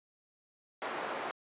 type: band-pass noise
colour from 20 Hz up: white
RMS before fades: -38 dBFS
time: 0.82-1.31 s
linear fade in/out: 0 ms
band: 340 to 1200 Hz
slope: 12 dB/octave
effects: resampled to 8000 Hz